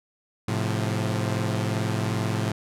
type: chord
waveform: sawtooth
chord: F major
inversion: first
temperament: equal with one note detuned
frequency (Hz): 108.3 / 130.81 / 174.61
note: A2 / C3 / F3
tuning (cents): -27 / 0 / 0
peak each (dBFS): -22 / -26 / -27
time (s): 0.48-2.52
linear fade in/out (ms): 5
effects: low-pass 11000 Hz 12 dB/octave